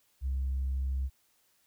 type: tone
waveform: sine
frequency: 66.4 Hz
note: C2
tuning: 26 cents sharp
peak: -27 dBFS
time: 0.21-1.1 s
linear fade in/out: 50 ms
effects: tanh soft clip ceiling -26 dBFS + white hiss -70 dBFS RMS until 1.66 s